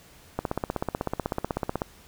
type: click train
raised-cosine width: 1 ms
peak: -12 dBFS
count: 24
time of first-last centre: 0.39-1.819 s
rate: 16.1 Hz
effects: pink hiss -53 dBFS RMS until 2.07 s